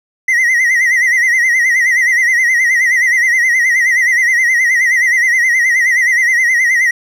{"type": "tone with vibrato", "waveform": "triangle", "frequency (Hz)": 1975.5, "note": "B6", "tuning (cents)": 0, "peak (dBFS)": -7, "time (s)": [0.28, 6.91], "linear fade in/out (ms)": 5, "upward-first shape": "sine", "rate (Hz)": 9.5, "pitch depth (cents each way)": 98, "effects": []}